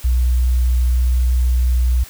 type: tone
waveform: sine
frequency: 61.74 Hz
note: B1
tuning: in tune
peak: -12 dBFS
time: 0.04-2.04 s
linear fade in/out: 10 ms
effects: white hiss -39 dBFS RMS until 2.09 s